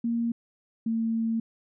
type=tone pair in turn; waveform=sine; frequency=233.1 / 226.3 Hz; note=A#3 / A3; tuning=0 / +49 cents; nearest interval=minor second; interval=51 cents; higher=first; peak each=-24 dBFS; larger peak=neither; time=0.04-0.32 / 0.86-1.4 s; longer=second; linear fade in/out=5 ms; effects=none